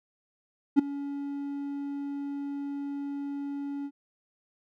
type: tone with ADSR envelope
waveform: triangle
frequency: 282.4 Hz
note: C#4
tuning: 32 cents sharp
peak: -11 dBFS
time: 0.76-3.91 s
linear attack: 29 ms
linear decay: 9 ms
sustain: -19 dB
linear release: 58 ms
effects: none